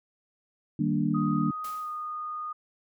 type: chord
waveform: sine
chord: Eb major seventh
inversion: none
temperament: equal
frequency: 155.56 / 196 / 233.1 / 293.7 Hz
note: Eb3 / G3 / Bb3 / D4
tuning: 0 / 0 / 0 / 0 cents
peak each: -29 dBFS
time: 0.79-1.51 s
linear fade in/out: 5 ms
type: tone with pitch glide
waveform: sine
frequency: 1248 to 1230.1 Hz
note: D#6 to D#6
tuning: +5 to -20 cents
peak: -32 dBFS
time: 1.14-2.53 s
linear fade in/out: 10 ms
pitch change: -25 cents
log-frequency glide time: 1.8-1.88 s
type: noise with exponential decay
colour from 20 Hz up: white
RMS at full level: -43 dBFS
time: 1.64-2.15 s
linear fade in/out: 5 ms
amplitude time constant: 110 ms
effects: none